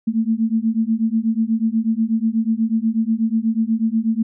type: beating tone pair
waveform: sine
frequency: 220 / 228.2 Hz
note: A3 / A#3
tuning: 0 / -37 cents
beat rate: 8.2 Hz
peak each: -19 / -19 dBFS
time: 0.07-4.23 s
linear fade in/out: 10 ms
effects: none